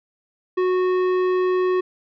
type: tone with tanh clipping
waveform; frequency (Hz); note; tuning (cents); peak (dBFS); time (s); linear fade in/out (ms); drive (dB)
sine; 367.4; F#4; -12; -19; 0.57-1.81; 10; 13
effects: none